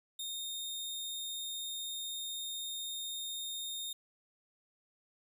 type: tone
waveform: sawtooth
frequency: 3676 Hz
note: A#7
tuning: 25 cents flat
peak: -35 dBFS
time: 0.19-3.93 s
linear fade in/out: 5 ms
effects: none